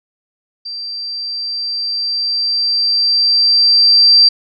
sine tone with level ramp, 4699 Hz, D8, in tune, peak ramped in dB -23 to -4 dBFS, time 0.65-4.29 s, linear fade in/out 10 ms, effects none

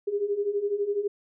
sine beating tone pair, 398.5 / 410.5 Hz, G4 / G#4, +28 / -20 cents, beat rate 12 Hz, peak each -30 / -26 dBFS, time 0.07-1.08 s, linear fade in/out 10 ms, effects none

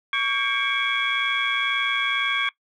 sine tone cluster, 1128 / 1603 / 2193 / 2315 / 3334 Hz, C#6 / G6 / C#7 / D7 / G#7, +30 / +38 / -19 / -25 / +6 cents, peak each -27 dBFS, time 0.13-2.49 s, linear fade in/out 2 ms, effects noise-tail reverb RT60 0.1 s tail -20 dB re dry + tanh soft clip ceiling -11 dBFS

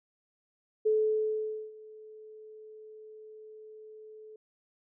sine tone with ADSR envelope, 432.5 Hz, A4, 30 cents flat, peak -22 dBFS, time 0.85-4.36 s, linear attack 15 ms, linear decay 850 ms, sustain -24 dB, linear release 3 ms, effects none

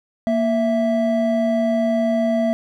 triangle tone pair together, 233.1 / 659.3 Hz, A#3 / E5, 0 / 0 cents, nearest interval octave + tritone, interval 1800 cents, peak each -17 dBFS, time 0.27-2.53 s, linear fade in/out 0 ms, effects none

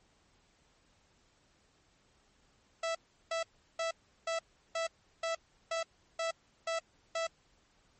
sawtooth tone bursts, 659.3 Hz, E5, in tune, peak -28 dBFS, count 10, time 2.83-7.27 s, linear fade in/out 5 ms, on 120 ms, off 360 ms, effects pink hiss -69 dBFS RMS until 7.99 s + MP3 32 kbps

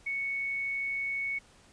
sine tone, 2217 Hz, C#7, in tune, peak -30 dBFS, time 0.06-1.39 s, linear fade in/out 10 ms, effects pink hiss -59 dBFS RMS until 1.72 s + resampled to 22050 Hz

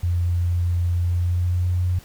sine tone with pitch glide, 87.31 to 89.97 Hz, F2 to F#2, 0 to -48 cents, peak -18 dBFS, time 0.03-1.99 s, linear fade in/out 5 ms, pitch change +52 cents, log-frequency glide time 1.01-1.86 s, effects pink hiss -48 dBFS RMS until 2.04 s

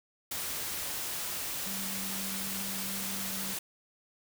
sine tone in noise, 194 Hz, G3, 18 cents flat, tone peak -41 dBFS, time 1.66-3.54 s, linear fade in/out 5 ms, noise white, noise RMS -36 dBFS, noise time 0.31-3.59 s, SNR -8 dB, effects none

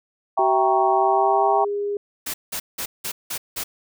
sine chord, E diminished seventh, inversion none, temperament equal, 659.3 / 784 / 932.3 / 1108.7 Hz, E5 / G5 / Bb5 / Db6, 0 / 0 / 0 / 0 cents, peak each -23 / -19 / -23 / -25 dBFS, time 0.37-1.65 s, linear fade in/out 10 ms
sine tone with pitch glide, 380.2 to 407.5 Hz, F#4 to G#4, +47 to -33 cents, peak -22 dBFS, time 0.39-1.97 s, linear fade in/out 2 ms, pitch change +120 cents, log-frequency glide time 0.88-1.65 s
white noise bursts, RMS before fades -28 dBFS, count 6, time 2.26-3.64 s, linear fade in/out 10 ms, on 80 ms, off 180 ms
effects none

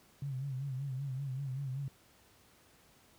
sine tone with vibrato, 134.7 Hz, C#3, 49 cents flat, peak -35 dBFS, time 0.22-1.88 s, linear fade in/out 2 ms, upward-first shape sine, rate 5.2 Hz, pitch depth 92 cents each way, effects pink hiss -64 dBFS RMS until 3.18 s + high-pass 60 Hz 12 dB/octave

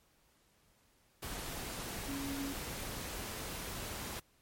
sine tone in noise, 277.2 Hz, C#4, in tune, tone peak -38 dBFS, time 2.08-2.53 s, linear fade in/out 10 ms, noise pink, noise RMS -42 dBFS, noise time 1.22-4.2 s, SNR +1 dB, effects pink hiss -70 dBFS RMS until 4.41 s + MP3 64 kbps

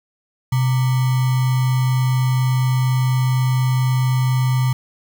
sine tone with sample-and-hold, 127.9 Hz, C3, 39 cents flat, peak -14 dBFS, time 0.52-4.73 s, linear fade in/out 5 ms, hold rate 1050 Hz, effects none

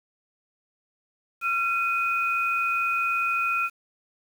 sine tone pair together, 1368.8 / 2493 Hz, F6 / D#7, -35 / +3 cents, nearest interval minor seventh, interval 1038 cents, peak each -25 dBFS, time 1.41-3.7 s, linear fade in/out 50 ms, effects 8-bit

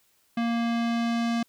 square tone with low-pass filter sweep, 233.1 Hz, A#3, in tune, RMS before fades -26 dBFS, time 0.37-1.43 s, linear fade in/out 5 ms, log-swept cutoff 3100 to 5400 Hz, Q 0.95, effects white hiss -66 dBFS RMS until 1.48 s

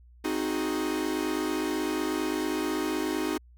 45% pulse chord, Ab dominant seventh, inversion first, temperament equal with one note detuned, 261.6 / 311.1 / 366.8 / 415.3 Hz, C4 / Eb4 / Gb4 / Ab4, 0 / 0 / -15 / 0 cents, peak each -35 / -30 / -33 / -36 dBFS, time 0.24-3.38 s, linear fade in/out 10 ms, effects added 60 Hz sine -51 dBFS peak until 3.57 s

